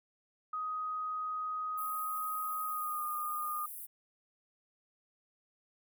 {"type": "tone with pitch glide", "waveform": "sine", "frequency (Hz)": [1253, 1220.1], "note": ["D#6", "D#6"], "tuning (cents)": [12, -34], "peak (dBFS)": -34, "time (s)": [0.53, 3.66], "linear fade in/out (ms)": 5, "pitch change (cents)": -46, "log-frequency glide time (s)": [2.65, 3.04]}
{"type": "high-pass noise", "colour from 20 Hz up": "pink", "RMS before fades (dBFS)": -45, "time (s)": [1.77, 3.87], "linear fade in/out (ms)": 20, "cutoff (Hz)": 10000, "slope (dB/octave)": 48}
{"effects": []}